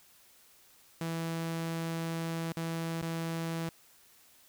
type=tone with dropouts; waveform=sawtooth; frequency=164.81 Hz; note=E3; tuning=in tune; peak=-29 dBFS; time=1.01-3.69 s; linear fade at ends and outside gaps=2 ms; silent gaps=2.523-2.569 / 3.016-3.026 s; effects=white hiss -61 dBFS RMS until 4.48 s